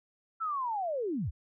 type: linear sweep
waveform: sine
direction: down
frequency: 1347 to 51.91 Hz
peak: -30 dBFS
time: 0.4-1.31 s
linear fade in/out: 20 ms
effects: none